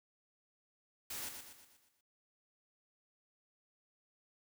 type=noise with echo; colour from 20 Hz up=white; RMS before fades=-43 dBFS; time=1.1-1.29 s; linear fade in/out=5 ms; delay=120 ms; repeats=6; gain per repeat=-6 dB; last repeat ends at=2.01 s; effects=noise-tail reverb RT60 0.2 s tail -24 dB re dry